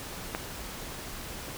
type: click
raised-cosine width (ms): 0.5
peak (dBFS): -15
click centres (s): 0.349
effects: pink hiss -40 dBFS RMS until 1.57 s